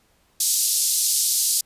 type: band-pass noise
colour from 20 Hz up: white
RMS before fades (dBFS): -21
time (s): 0.4-1.61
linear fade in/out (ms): 5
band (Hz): 4400 to 12000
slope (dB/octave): 24
effects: pink hiss -62 dBFS RMS until 1.65 s + resampled to 32000 Hz